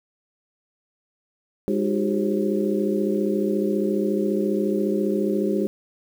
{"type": "tone cluster", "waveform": "sine", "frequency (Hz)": [204, 311.2, 367.3, 401.8, 535], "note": ["G#3", "D#4", "F#4", "G4", "C5"], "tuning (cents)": [-31, 0, -13, 43, 38], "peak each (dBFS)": [-24, -27, -26, -26, -31], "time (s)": [1.68, 5.67], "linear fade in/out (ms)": 0, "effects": ["8-bit"]}